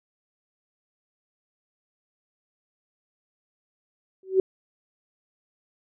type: tone with exponential growth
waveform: sine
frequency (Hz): 379.2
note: F#4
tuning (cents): +43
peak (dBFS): -12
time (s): 4.23-4.4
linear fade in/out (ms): 2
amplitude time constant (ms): 36
effects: none